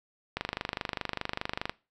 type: click train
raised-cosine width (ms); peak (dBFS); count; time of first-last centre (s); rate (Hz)
0.3; -14; 34; 0.37-1.695; 24.9
effects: noise-tail reverb RT60 0.3 s tail -21 dB re dry